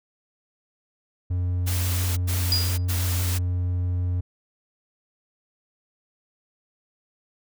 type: tone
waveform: triangle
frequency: 89.4 Hz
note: F2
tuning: 41 cents sharp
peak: -20 dBFS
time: 1.3-4.21 s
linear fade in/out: 10 ms
type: noise bursts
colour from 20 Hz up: white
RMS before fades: -31 dBFS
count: 3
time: 1.66-3.39 s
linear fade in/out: 20 ms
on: 510 ms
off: 100 ms
type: tone with exponential decay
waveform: sine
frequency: 4884 Hz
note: D#8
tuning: 33 cents flat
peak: -17 dBFS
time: 2.52-2.85 s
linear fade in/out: 1 ms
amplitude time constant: 70 ms
effects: none